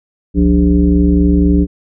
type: tone with frequency modulation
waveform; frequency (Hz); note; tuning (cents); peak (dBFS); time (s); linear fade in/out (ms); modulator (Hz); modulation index
sine; 180; F#3; -47; -7; 0.34-1.67; 50; 112; 1.4
effects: none